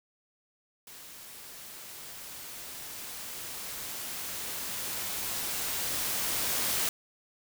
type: noise with level ramp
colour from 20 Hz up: white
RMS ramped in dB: -48 to -29 dBFS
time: 0.87-6.89 s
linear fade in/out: 2 ms
effects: none